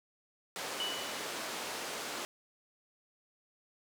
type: band-pass noise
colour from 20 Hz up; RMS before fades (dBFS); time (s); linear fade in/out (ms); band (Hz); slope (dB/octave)
pink; -40; 0.56-2.25; 0; 380 to 9200; 12
type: tone with exponential decay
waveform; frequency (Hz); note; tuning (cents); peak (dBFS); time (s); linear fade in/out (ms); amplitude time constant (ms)
sine; 2960; F#7; 0; -32; 0.8-1.54; 1; 160
effects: none